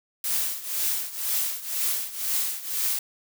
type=noise with tremolo; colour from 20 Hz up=blue; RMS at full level=-24 dBFS; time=0.24-2.99 s; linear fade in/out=2 ms; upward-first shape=triangle; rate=2 Hz; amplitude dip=85%; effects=none